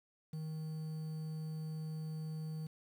triangle tone with quantisation, 157 Hz, D#3, 16 cents sharp, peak -37 dBFS, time 0.33-2.67 s, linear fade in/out 5 ms, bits 10, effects none

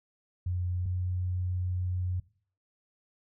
sine tone pair in turn, 89.6 / 90.69 Hz, F2 / F#2, +45 / -34 cents, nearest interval unison, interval 21 cents, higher second, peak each -28 dBFS, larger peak neither, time 0.46-0.86 / 0.86-2.2 s, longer second, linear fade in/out 5 ms, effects noise-tail reverb RT60 0.5 s tail -20 dB re dry

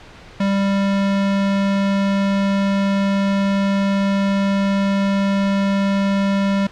square tone, 197.3 Hz, G3, 11 cents sharp, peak -16 dBFS, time 0.4-6.67 s, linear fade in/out 5 ms, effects pink hiss -41 dBFS RMS until 6.71 s + low-pass 4000 Hz 12 dB/octave

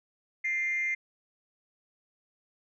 sine tone with frequency modulation, 2093 Hz, C7, in tune, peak -26 dBFS, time 0.44-0.95 s, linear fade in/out 10 ms, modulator 317 Hz, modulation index 0.32, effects tanh soft clip ceiling -23 dBFS

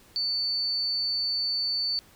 sine tone, 4500 Hz, C#8, 25 cents sharp, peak -25 dBFS, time 0.16-1.99 s, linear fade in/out 0 ms, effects pink hiss -56 dBFS RMS until 2.15 s

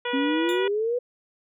harmonic tone, 485.6 Hz, B4, 29 cents flat, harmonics 1 / 2 / 3 / 4 / 5 / 6 / 7, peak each -29 / -32 / -34 / -35 / -36 / -37 / -37 dBFS, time 0.05-0.68 s, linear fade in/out 5 ms
sine exponential sweep, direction up, 265 to 500 Hz, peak -22 dBFS, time 0.13-0.99 s, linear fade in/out 10 ms
sawtooth tone with exponential decay, 3578 Hz, A7, 28 cents sharp, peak -29 dBFS, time 0.49-0.65 s, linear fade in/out 0 ms, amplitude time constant 34 ms
effects none

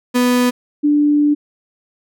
35% pulse / sine tone pair in turn, 247.3 / 294.1 Hz, B3 / D4, +3 / +3 cents, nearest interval minor third, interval 300 cents, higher second, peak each -10 dBFS, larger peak neither, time 0.14-0.51 / 0.83-1.35 s, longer second, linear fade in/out 20 ms, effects none

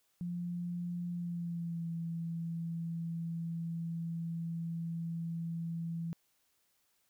sine tone with pitch glide, 174.61 to 166.63 Hz, F3 to E3, 0 to +19 cents, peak -35 dBFS, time 0.21-6.13 s, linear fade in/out 0 ms, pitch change -81 cents, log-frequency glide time 1.11-1.88 s, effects white hiss -75 dBFS RMS until 7.09 s

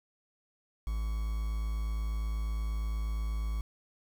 triangle tone with quantisation, 54.2 Hz, A1, 25 cents flat, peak -28 dBFS, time 0.87-3.61 s, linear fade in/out 0 ms, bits 8, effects none

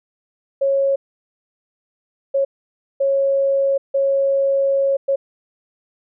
sine tone bursts at uneven times, 549 Hz, C#5, 17 cents flat, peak -14 dBFS, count 5, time 0.61-0.96 / 2.34-2.45 / 3-3.78 / 3.94-4.97 / 5.08-5.16 s, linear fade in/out 10 ms, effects none

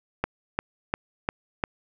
click train, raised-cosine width 0.5 ms, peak -9 dBFS, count 5, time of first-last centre 0.24-1.639 s, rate 2.86 Hz, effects none

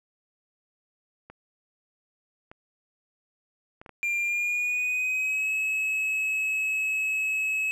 clicks, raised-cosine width 0.5 ms, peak -29 dBFS, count 5, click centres 1.3 / 2.515 / 3.815 / 3.862 / 3.893 s
triangle tone with pitch glide, 2389 to 2575 Hz, D7 to E7, +29 to -41 cents, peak -23 dBFS, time 4.03-7.71 s, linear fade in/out 0 ms, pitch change +130 cents, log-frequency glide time 4.19-5.51 s
effects none

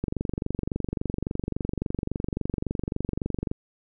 click train, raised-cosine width 3 ms, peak -14 dBFS, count 83, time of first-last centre 0.04-3.515 s, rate 23.6 Hz, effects none

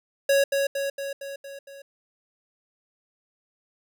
square tone with echo, 554.4 Hz, C#5, in tune, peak -18 dBFS, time 0.29-0.44 s, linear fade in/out 5 ms, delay 230 ms, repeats 6, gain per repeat -4 dB, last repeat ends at 1.82 s, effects none

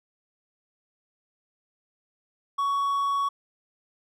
triangle tone, 1119 Hz, C#6, 16 cents sharp, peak -21 dBFS, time 2.58-3.29 s, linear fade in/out 10 ms, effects none

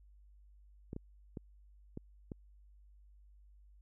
clicks, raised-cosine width 3 ms, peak -29 dBFS, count 5, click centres 0.931 / 0.964 / 1.372 / 1.974 / 2.318 s, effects added 50 Hz sine -58 dBFS peak until 3.81 s

